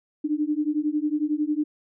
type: beating tone pair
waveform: sine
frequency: 295.3 / 306.3 Hz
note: D4 / D#4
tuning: +10 / -27 cents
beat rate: 11 Hz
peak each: -25 dBFS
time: 0.24-1.64 s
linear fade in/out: 10 ms
effects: none